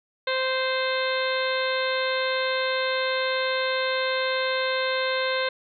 harmonic tone, 521 Hz, C5, 7 cents flat, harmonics 1 / 2 / 3 / 4 / 5 / 6 / 7 / 8, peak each -26 / -31 / -30 / -32 / -36 / -39 / -33 / -35 dBFS, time 0.27-5.49 s, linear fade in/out 5 ms, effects none

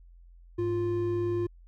triangle tone pair together, 104.05 / 349.2 Hz, G#2 / F4, +4 / 0 cents, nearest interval octave + major sixth, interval 2096 cents, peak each -31 / -25 dBFS, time 0.58-1.47 s, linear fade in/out 10 ms, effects added 43 Hz sine -50 dBFS peak until 1.67 s

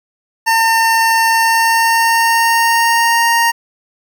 25% pulse tone with pitch glide, 906 to 929.9 Hz, A#5 to A#5, -50 to -5 cents, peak -6 dBFS, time 0.46-3.52 s, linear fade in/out 20 ms, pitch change +45 cents, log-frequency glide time 1.3-3.3 s, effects 8-bit

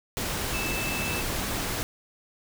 sine tone in noise, 2633 Hz, E7, 3 cents flat, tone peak -32 dBFS, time 0.54-1.21 s, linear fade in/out 0 ms, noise pink, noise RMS -30 dBFS, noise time 0.17-1.83 s, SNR -5 dB, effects none

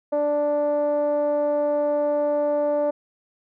10% pulse tone with low-pass filter, 293.5 Hz, D4, 1 cent flat, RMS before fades -22 dBFS, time 0.12-2.91 s, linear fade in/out 10 ms, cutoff 630 Hz, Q 4.5, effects none

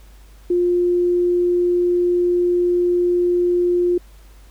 sine tone, 353 Hz, F4, 19 cents sharp, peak -14 dBFS, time 0.5-3.98 s, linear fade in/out 5 ms, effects added 50 Hz sine -42 dBFS peak until 4.5 s + pink hiss -53 dBFS RMS until 4.5 s

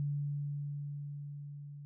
sine tone with level ramp, 144.2 Hz, D3, 31 cents flat, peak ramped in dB -31 to -45 dBFS, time 0-1.85 s, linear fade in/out 0 ms, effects none

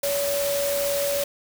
sine tone in noise, 567 Hz, C#5, 39 cents sharp, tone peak -23 dBFS, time 0.03-1.24 s, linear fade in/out 5 ms, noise white, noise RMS -29 dBFS, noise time 0.03-1.24 s, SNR +3 dB, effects none

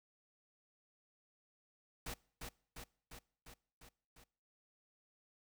pink noise with echo, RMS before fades -44 dBFS, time 2.06-2.14 s, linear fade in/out 5 ms, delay 350 ms, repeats 6, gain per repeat -3 dB, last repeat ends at 4.24 s, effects noise-tail reverb RT60 0.6 s tail -24 dB re dry

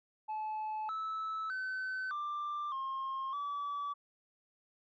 sine tone with pitch steps, 863 / 1306 / 1522 / 1183 / 1069 / 1149 Hz, A5 / E6 / F#6 / D6 / C6 / D6, -34 / -17 / +48 / +12 / +37 / -38 cents, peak -33 dBFS, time 0.28-3.94 s, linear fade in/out 20 ms, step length 610 ms, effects tanh soft clip ceiling -34 dBFS

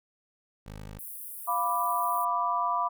15% pulse tone, 51.91 Hz, G#1, in tune, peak -34 dBFS, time 0.66-0.99 s, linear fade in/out 5 ms
pink high-pass noise, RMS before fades -41 dBFS, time 0.99-2.25 s, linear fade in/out 5 ms, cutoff 10000 Hz, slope 48 dB/octave
sine chord, B diminished, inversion second, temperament equal, 698.5 / 987.8 / 1174.7 Hz, F5 / B5 / D6, 0 / 0 / 0 cents, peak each -32 / -28 / -29 dBFS, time 1.47-2.89 s, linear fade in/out 20 ms
effects none

